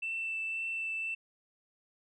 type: tone with vibrato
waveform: sine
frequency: 2665 Hz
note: E7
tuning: 18 cents sharp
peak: -32 dBFS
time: 0.02-1.15 s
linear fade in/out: 10 ms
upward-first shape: triangle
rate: 1.9 Hz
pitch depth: 12 cents each way
effects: tanh soft clip ceiling -28 dBFS